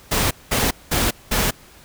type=noise bursts; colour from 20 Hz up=pink; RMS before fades=-19 dBFS; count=4; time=0.11-1.51 s; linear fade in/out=10 ms; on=200 ms; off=200 ms; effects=pink hiss -47 dBFS RMS until 1.84 s